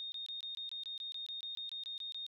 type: tone bursts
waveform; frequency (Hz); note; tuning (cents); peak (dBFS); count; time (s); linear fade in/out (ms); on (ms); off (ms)
sine; 3690; A#7; -18; -40; 16; 0-2.265; 0; 120; 23
effects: none